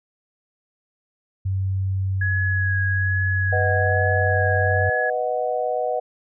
sine tone, 95.6 Hz, G2, 43 cents flat, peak -20 dBFS, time 1.45-4.9 s, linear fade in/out 10 ms
sine tone with vibrato, 1672 Hz, G#6, 11 cents sharp, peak -22 dBFS, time 2.21-5.1 s, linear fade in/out 5 ms, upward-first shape sine, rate 1.2 Hz, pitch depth 20 cents each way
sine chord, B major, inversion none, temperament equal, 493.9 / 622.3 / 740 Hz, B4 / D#5 / F#5, 0 / 0 / 0 cents, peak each -25 dBFS, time 3.52-6 s, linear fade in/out 10 ms
effects none

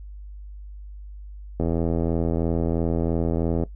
click train, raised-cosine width 2 ms, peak -11 dBFS, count 170, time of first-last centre 1.6-3.636 s, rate 83 Hz, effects noise-tail reverb RT60 0.1 s tail -17 dB re dry + added 50 Hz sine -36 dBFS peak until 3.75 s

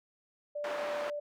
sine tone, 587.3 Hz, D5, in tune, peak -34 dBFS, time 0.55-1.2 s, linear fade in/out 10 ms
white band-pass noise, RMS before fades -40 dBFS, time 0.64-1.1 s, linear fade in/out 2 ms, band 390 to 1400 Hz, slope 12 dB/octave
effects none

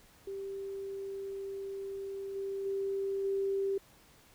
sine tone with level steps, 392 Hz, G4, in tune, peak -37 / -34 / -31 / -29 dBFS, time 0.27-3.78 s, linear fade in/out 5 ms, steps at 2.35 / 2.65 / 3.24 s, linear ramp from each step 10 ms, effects pink hiss -61 dBFS RMS until 4.34 s

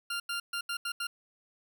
20% pulse tone bursts at uneven times, 1395 Hz, F6, 2 cents flat, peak -27 dBFS, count 6, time 0.1-0.2 / 0.29-0.4 / 0.53-0.61 / 0.69-0.77 / 0.85-0.92 / 1-1.07 s, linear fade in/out 5 ms, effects none

